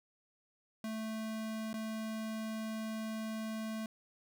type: tone with dropouts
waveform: square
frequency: 220 Hz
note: A3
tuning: in tune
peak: -38 dBFS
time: 0.84-3.86 s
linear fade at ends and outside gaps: 2 ms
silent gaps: 1.731-1.74 s
effects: none